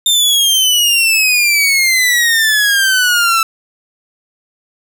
sawtooth exponential sweep, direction down, 3631 to 1318.5 Hz, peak -6 dBFS, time 0.06-3.43 s, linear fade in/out 2 ms, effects none

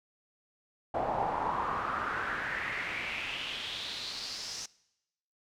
brown noise with band-pass filter sweep, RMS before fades -35 dBFS, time 0.94-4.66 s, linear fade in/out 5 ms, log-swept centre 720 to 5800 Hz, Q 4.3, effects noise-tail reverb RT60 0.9 s tail -22 dB re dry

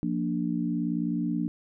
sine chord, Bb major, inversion second, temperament equal, 174.61 / 233.1 / 293.7 Hz, F3 / Bb3 / D4, 0 / 0 / 0 cents, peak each -30 dBFS, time 0.03-1.48 s, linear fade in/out 0 ms, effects none

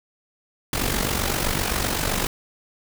pink noise with amplitude modulation, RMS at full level -21 dBFS, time 0.73-2.27 s, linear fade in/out 2 ms, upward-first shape sine, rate 47.7 Hz, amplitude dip 65%, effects none

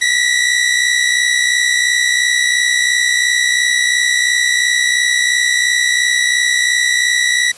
sawtooth tone pair together, 1912.6 / 1975.5 Hz, A#6 / B6, +44 / 0 cents, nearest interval minor second, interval 56 cents, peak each -11 dBFS, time 0.01-7.52 s, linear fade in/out 10 ms, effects white hiss -38 dBFS RMS until 7.57 s + resampled to 24000 Hz

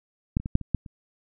clicks, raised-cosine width 5 ms, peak -9 / -23 / -18 / -6 / -23 / -10 / -28 dBFS, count 7, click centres 0.369 / 0.4 / 0.459 / 0.554 / 0.613 / 0.747 / 0.862 s, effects none

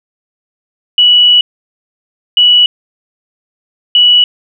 sine tone bursts at uneven times, 2942 Hz, F#7, 11 cents flat, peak -3 dBFS, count 3, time 0.98-1.41 / 2.37-2.66 / 3.95-4.24 s, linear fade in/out 2 ms, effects none

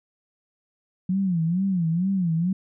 sine tone with vibrato, 178 Hz, F3, 33 cents sharp, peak -20 dBFS, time 1.09-2.53 s, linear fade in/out 5 ms, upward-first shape sine, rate 2.2 Hz, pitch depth 170 cents each way, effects none

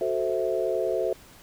sine chord, F# half-diminished seventh, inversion none, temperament equal with one note detuned, 370 / 440 / 523.3 / 655.1 Hz, F#4 / A4 / C5 / E5, 0 / 0 / 0 / -11 cents, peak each -29 dBFS, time 0.01-1.13 s, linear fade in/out 2 ms, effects pink hiss -51 dBFS RMS until 1.42 s

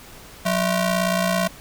sawtooth ring-modulated tone, 424 Hz, G#4, 36 cents sharp, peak -12 dBFS, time 0.45-1.48 s, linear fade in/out 10 ms, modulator 241 Hz, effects pink hiss -43 dBFS RMS until 1.6 s

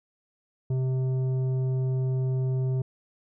triangle tone with tanh clipping, 130 Hz, C3, 11 cents flat, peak -25 dBFS, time 0.7-2.82 s, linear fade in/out 5 ms, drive 13 dB, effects none

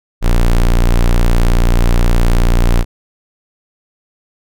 square tone, 29.43 Hz, A#0, 17 cents sharp, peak -8 dBFS, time 0.21-2.85 s, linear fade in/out 50 ms, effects none

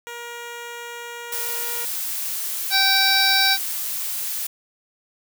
10% pulse tone, 474.1 Hz, A#4, 29 cents sharp, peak -24 dBFS, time 0.07-1.85 s, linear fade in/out 0 ms
blue noise, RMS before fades -27 dBFS, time 1.32-4.47 s, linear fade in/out 5 ms
harmonic tone, 775 Hz, G5, 20 cents flat, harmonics 1 / 2 / 3 / 5 / 6 / 7, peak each -25 / -22 / -24 / -20 / -22 / -25 dBFS, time 2.7-3.58 s, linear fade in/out 50 ms
effects none

